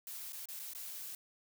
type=noise with dropouts; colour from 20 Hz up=blue; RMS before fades=-45 dBFS; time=0.07-1.15 s; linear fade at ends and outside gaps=1 ms; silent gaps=0.323-0.331 / 0.456-0.486 / 0.593-0.597 / 0.735-0.749 s; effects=none